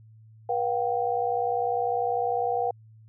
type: tone cluster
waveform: sine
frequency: 483.3 / 716 / 776 Hz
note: B4 / F5 / G5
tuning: -38 / +43 / -18 cents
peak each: -28 dBFS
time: 0.49-2.71 s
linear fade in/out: 5 ms
effects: added 110 Hz sine -49 dBFS peak until 3.08 s